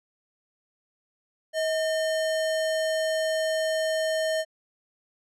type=tone with sample-and-hold; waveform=sine; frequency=636 Hz; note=D#5; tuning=38 cents sharp; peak=-23 dBFS; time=1.53-4.45 s; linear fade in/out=50 ms; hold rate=2450 Hz; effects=low-pass 9000 Hz 12 dB/octave